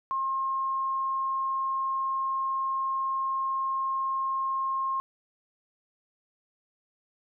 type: tone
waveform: sine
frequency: 1069 Hz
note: C6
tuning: 37 cents sharp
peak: -26 dBFS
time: 0.11-5 s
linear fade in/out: 0 ms
effects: none